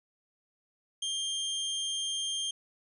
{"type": "tone with amplitude modulation", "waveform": "sawtooth", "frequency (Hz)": 3190, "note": "G7", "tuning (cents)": 30, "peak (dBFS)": -26, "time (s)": [1.02, 2.51], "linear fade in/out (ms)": 5, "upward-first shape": "sine", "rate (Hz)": 224, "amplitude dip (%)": 35, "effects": ["resampled to 24000 Hz"]}